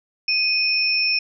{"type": "tone pair together", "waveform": "sine", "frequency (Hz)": [2500, 5362], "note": ["D#7", "E8"], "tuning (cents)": [8, 29], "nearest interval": "octave + minor second", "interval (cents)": 1321, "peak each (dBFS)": -20, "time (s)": [0.28, 1.19], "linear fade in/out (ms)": 5, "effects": []}